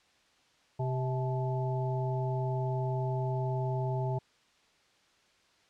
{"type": "harmonic tone with a mistuned harmonic", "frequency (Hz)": 130, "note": "C3", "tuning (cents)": -11, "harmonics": [1, 3, 5, 7], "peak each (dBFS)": [-30, -38, -39, -39], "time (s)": [0.79, 4.19], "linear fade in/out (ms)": 10, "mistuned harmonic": 7, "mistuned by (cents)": -80, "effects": ["white hiss -66 dBFS RMS until 5.69 s", "low-pass 5000 Hz 12 dB/octave"]}